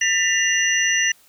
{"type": "tone cluster", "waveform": "sine", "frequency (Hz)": [1798, 1975, 2806, 5910], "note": ["A6", "B6", "F7", "F#8"], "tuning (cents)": [37, 0, 8, -3], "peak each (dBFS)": -22, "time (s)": [0.01, 1.12], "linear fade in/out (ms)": 5, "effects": ["white hiss -54 dBFS RMS until 1.28 s"]}